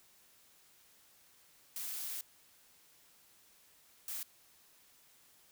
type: noise bursts at uneven times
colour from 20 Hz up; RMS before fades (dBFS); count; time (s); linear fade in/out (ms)
blue; -41; 2; 1.76-2.21 / 4.08-4.23; 2
effects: white hiss -65 dBFS RMS until 5.51 s